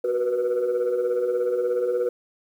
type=tone cluster; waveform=sine; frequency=370.6 / 474.6 / 491.3 Hz; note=F#4 / A#4 / B4; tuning=+3 / +31 / -9 cents; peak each=-25 / -28 / -21 dBFS; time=0.04-2.09 s; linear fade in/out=5 ms; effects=tanh soft clip ceiling -17 dBFS + 9-bit